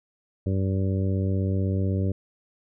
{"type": "harmonic tone", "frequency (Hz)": 96, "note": "G2", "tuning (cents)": -36, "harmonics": [1, 2, 3, 4, 5, 6], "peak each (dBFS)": [-23, -29, -33, -35, -37, -39], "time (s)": [0.46, 2.12], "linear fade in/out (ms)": 5, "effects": []}